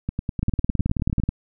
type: two click trains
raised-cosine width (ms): 5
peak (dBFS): -12 / -9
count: 12 / 17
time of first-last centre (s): 0.09-1.199 / 0.43-1.29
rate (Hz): 9.92 / 18.6
effects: none